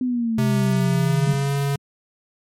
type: exponential sweep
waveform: sine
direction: down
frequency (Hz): 256.4 to 148.3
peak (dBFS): -19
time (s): 0.01-1.34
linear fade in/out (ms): 2
type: tone with pitch glide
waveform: square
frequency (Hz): 130.81 to 140.2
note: C3 to C#3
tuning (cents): 0 to +20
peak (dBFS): -20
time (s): 0.38-1.76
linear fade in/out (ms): 5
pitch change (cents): +120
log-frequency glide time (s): 0.63-1.55
type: tone with exponential decay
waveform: sine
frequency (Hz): 190.1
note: F#3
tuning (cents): +47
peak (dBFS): -22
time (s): 1.27-1.78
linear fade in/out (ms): 2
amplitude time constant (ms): 110
effects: MP3 64 kbps